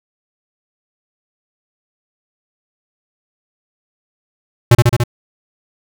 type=tone with echo; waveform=square; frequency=119.9 Hz; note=A#2; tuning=49 cents sharp; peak=-4 dBFS; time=4.71-4.75 s; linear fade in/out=5 ms; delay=72 ms; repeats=4; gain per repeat=-2 dB; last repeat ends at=5.038 s; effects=none